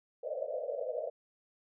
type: band-pass noise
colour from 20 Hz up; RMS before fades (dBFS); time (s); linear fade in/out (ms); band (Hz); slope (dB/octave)
white; -37; 0.23-1.1; 10; 480 to 640; 96
effects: none